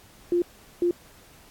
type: tone bursts at uneven times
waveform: sine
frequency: 349.2 Hz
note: F4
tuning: in tune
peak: -19 dBFS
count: 2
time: 0.32-0.42 / 0.82-0.91 s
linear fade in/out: 2 ms
effects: pink hiss -53 dBFS RMS until 1.5 s + AAC 64 kbps